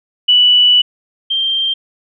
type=tone pair in turn; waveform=sine; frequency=2960 / 3164 Hz; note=F#7 / G7; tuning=0 / +15 cents; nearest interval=minor second; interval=115 cents; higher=second; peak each=-6 / -13 dBFS; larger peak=first; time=0.28-0.82 / 1.3-1.74 s; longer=first; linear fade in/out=10 ms; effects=none